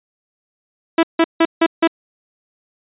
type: tone bursts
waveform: sawtooth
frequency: 329.6 Hz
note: E4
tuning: in tune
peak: -6 dBFS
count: 5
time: 0.98-1.875 s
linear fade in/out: 5 ms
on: 51 ms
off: 160 ms
effects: resampled to 8000 Hz